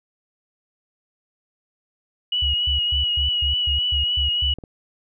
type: tone with vibrato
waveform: sine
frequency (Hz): 2920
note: F#7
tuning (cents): -24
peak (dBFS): -19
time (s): 2.32-4.54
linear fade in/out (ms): 5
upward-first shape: triangle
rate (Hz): 3.4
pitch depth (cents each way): 30
type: tone bursts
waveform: sine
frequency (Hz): 69.3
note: C#2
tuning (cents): 0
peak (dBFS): -22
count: 9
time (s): 2.42-4.54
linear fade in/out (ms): 5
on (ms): 120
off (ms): 130
type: clicks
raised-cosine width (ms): 2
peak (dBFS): -23 / -25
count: 2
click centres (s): 4.586 / 4.638
effects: none